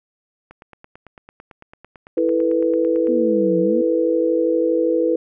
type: click train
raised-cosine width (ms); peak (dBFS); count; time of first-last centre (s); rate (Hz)
0.5; -26; 24; 0.51-3.071; 8.98
type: chord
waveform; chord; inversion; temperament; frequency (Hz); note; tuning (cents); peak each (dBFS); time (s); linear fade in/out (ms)
sine; E suspended fourth; none; equal with one note detuned; 329.6 / 441.3 / 493.9; E4 / A4 / B4; 0 / +5 / 0; -19 / -23 / -18; 2.17-5.16; 5
type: exponential two-way sweep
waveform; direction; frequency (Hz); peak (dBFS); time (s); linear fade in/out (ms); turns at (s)
sine; down then up; 254.4 to 174.61 to 254.4; -21; 3.08-3.82; 10; 3.59
effects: none